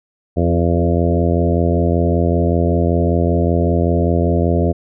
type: harmonic tone with a mistuned harmonic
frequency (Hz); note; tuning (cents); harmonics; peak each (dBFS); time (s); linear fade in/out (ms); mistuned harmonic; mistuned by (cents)
85.2; F2; -42; 1 / 2 / 3 / 4 / 5 / 6 / 7 / 8; -16 / -19 / -21 / -22 / -23 / -24 / -24 / -25; 0.36-4.73; 20; 4; +16
effects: none

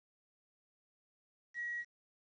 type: tone with quantisation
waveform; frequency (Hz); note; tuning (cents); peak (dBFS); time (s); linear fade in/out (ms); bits
sine; 1910; A#6; +42; -37; 1.54-1.85; 50; 10
effects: resampled to 16000 Hz

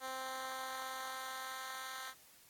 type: tone with high-pass filter sweep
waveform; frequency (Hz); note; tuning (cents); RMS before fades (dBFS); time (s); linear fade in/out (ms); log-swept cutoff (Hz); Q
10% pulse; 261.6; C4; 0; -44; 0-2.14; 50; 550 to 1400; 0.86
effects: white hiss -63 dBFS RMS until 2.49 s + AAC 64 kbps

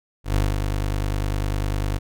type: tone with ADSR envelope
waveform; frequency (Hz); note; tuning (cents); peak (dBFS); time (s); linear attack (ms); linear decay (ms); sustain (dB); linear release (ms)
25% pulse; 50; G1; +35; -13; 0.24-1.99; 120; 190; -5; 22
effects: none

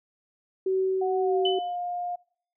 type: tone with tremolo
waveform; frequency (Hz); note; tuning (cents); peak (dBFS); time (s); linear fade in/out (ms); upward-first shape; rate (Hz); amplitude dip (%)
sine; 378.9; F#4; +41; -21; 0.66-1.59; 5; triangle; 1.8; 30
type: tone with pitch glide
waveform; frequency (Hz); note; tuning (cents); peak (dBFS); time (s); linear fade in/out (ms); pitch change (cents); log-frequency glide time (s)
sine; 740 to 708.6; F#5 to F5; 0 to +25; -28; 1.01-2.16; 10; -75; 1.21-1.37
type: tone with exponential decay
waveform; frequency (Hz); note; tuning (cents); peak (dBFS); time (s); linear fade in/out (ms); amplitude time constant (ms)
sine; 3011; F#7; +30; -22; 1.45-1.76; 5; 66
effects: noise-tail reverb RT60 0.6 s tail -25 dB re dry

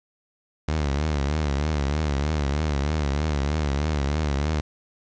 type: tone with vibrato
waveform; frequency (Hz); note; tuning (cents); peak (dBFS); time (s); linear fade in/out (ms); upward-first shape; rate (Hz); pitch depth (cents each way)
sawtooth; 73.42; D2; 0; -18; 0.68-4.61; 5; triangle; 3.2; 140
effects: resampled to 16000 Hz + 8-bit

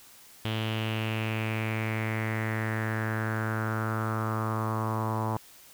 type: tone with low-pass filter sweep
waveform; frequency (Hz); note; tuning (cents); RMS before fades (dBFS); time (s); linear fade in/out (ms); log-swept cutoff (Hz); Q
sawtooth; 110; A2; 0; -30; 0.45-5.37; 0; 3200 to 960; 4.7
effects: white hiss -53 dBFS RMS until 5.73 s

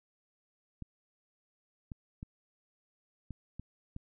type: clicks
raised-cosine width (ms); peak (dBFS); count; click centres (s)
5; -29; 6; 0.823 / 1.918 / 2.229 / 3.307 / 3.596 / 3.964
effects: none

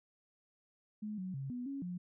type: tone with pitch steps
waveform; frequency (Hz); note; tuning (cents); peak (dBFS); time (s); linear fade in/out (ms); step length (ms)
sine; 212 / 185.8 / 136 / 246.2 / 276.1 / 178.4; G#3 / F#3 / C#3 / B3 / C#4 / F3; +36 / +7 / -33 / -5 / -7 / +37; -38; 1.02-1.98; 10; 160
effects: none

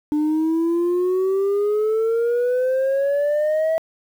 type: exponential sweep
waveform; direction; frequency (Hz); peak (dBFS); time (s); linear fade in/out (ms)
sine; up; 297.3 to 652; -14; 0.12-3.78; 0
effects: tanh soft clip ceiling -16 dBFS + 8-bit

